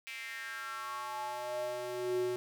square tone with high-pass filter sweep, 122.9 Hz, B2, 8 cents flat, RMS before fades -38 dBFS, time 0.07-2.36 s, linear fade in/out 0 ms, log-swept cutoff 2400 to 310 Hz, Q 5.1, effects none

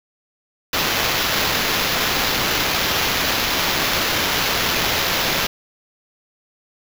violet noise with sample-and-hold, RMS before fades -20 dBFS, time 0.73-5.47 s, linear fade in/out 5 ms, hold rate 8820 Hz, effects none

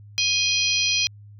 harmonic tone with a mistuned harmonic, 830 Hz, G#5, 1 cent flat, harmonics 3 / 4 / 5 / 6 / 7, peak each -24 / -25 / -26 / -27 / -27 dBFS, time 0.18-1.07 s, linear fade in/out 0 ms, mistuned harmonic 4, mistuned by -57 cents, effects added 103 Hz sine -42 dBFS peak until 1.39 s

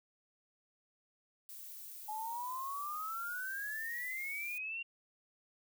violet noise, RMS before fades -49 dBFS, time 1.49-4.58 s, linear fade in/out 0 ms
sine exponential sweep, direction up, 840 to 2781 Hz, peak -38 dBFS, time 2.08-4.83 s, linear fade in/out 10 ms
effects none

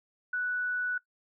sine tone, 1480 Hz, F#6, in tune, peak -28 dBFS, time 0.33-0.98 s, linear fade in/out 5 ms, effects noise-tail reverb RT60 0.1 s tail -19 dB re dry

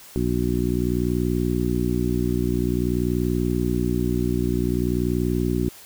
harmonic tone, 60.5 Hz, B1, 35 cents flat, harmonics 1 / 2 / 3 / 4 / 5 / 6, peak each -27 / -27 / -27 / -27 / -27 / -27 dBFS, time 0.16-5.69 s, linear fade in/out 0 ms, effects white hiss -45 dBFS RMS until 5.85 s

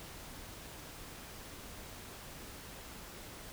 silence, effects pink hiss -49 dBFS RMS until 3.52 s

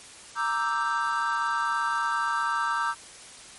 triangle chord, E half-diminished seventh, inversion second, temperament equal, 932.3 / 1174.7 / 1318.5 / 1568 Hz, Bb5 / D6 / E6 / G6, 0 / 0 / 0 / 0 cents, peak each -28 dBFS, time 0.35-2.95 s, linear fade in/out 50 ms, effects white hiss -46 dBFS RMS until 3.58 s + MP3 48 kbps

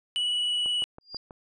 triangle tone with vibrato, 2942 Hz, F#7, 11 cents flat, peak -23 dBFS, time 0.16-0.84 s, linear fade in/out 0 ms, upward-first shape sine, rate 19 Hz, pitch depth 16 cents each way
click train, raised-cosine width 1 ms, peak -29 dBFS, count 5, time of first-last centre 0.66-1.308 s, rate 6.17 Hz
sine tone with exponential growth, 4807 Hz, D8, 39 cents sharp, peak -30 dBFS, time 1.01-1.17 s, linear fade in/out 2 ms, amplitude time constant 33 ms
effects resampled to 24000 Hz

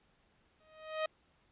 sawtooth tone with exponential growth, 627 Hz, D#5, 13 cents sharp, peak -26 dBFS, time 0.6-1.06 s, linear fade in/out 5 ms, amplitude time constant 100 ms, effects pink hiss -71 dBFS RMS until 1.51 s + resampled to 8000 Hz

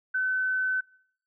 sine tone, 1518 Hz, F#6, 44 cents sharp, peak -24 dBFS, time 0.14-0.81 s, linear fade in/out 10 ms, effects noise-tail reverb RT60 0.7 s tail -26 dB re dry

